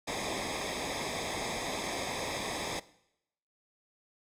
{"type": "noise with comb filter", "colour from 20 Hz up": "pink", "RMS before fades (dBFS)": -35, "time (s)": [0.07, 2.8], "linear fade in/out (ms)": 10, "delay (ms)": 0.69, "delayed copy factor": -0.85, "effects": ["noise-tail reverb RT60 0.8 s tail -19 dB re dry", "low-pass 8000 Hz 12 dB/octave"]}